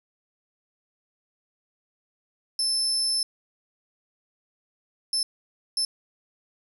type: tone bursts at uneven times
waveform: 35% pulse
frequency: 5274 Hz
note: E8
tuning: in tune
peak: -20 dBFS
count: 3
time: 2.59-3.23 / 5.13-5.23 / 5.77-5.85 s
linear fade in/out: 2 ms
effects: none